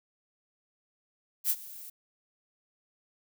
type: noise with ADSR envelope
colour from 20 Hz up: violet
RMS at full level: -25 dBFS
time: 1.44-1.9 s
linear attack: 58 ms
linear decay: 53 ms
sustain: -20 dB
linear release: 7 ms
effects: none